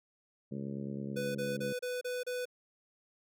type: harmonic tone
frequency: 69.3 Hz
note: C#2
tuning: in tune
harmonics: 2 / 3 / 4 / 5 / 6 / 7 / 8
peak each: -42 / -39 / -47 / -47 / -49 / -51 / -53 dBFS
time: 0.51-1.73 s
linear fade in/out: 10 ms
type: tone bursts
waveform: square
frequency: 497.1 Hz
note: B4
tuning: 11 cents sharp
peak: -35 dBFS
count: 6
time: 1.16-2.455 s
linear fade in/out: 10 ms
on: 190 ms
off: 31 ms
effects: none